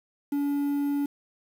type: tone with quantisation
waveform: triangle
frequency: 285.3 Hz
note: C#4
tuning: 50 cents sharp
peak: -22 dBFS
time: 0.32-1.06 s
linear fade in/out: 5 ms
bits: 8
effects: none